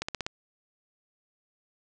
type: accelerating click train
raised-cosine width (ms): 0.2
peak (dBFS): -14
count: 5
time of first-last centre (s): 0.02-0.265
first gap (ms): 65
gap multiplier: 0.96
effects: resampled to 22050 Hz + 8-bit